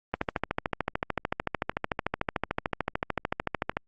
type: click train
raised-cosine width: 0.5 ms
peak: -11 dBFS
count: 50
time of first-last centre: 0.14-3.77 s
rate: 13.5 Hz
effects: Opus 24 kbps